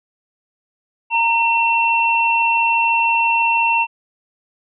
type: tone pair together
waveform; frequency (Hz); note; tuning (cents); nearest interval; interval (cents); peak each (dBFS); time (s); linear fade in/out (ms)
sine; 926 / 2707; A#5 / E7; -12 / +45; octave + perfect fifth; 1857; -16; 1.1-3.87; 50
effects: none